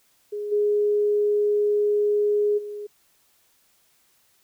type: tone with level steps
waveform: sine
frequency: 415.3 Hz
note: G#4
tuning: in tune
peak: -27 / -18 / -31 dBFS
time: 0.32-2.87 s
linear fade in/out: 10 ms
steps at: 0.51 / 2.57 s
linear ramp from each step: 20 ms
effects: white hiss -63 dBFS RMS until 4.43 s